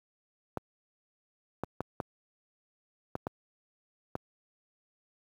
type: clicks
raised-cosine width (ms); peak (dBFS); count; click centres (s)
1; -18; 7; 0.573 / 1.636 / 1.806 / 2.002 / 3.154 / 3.269 / 4.154
effects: high-pass 80 Hz 12 dB/octave + 9-bit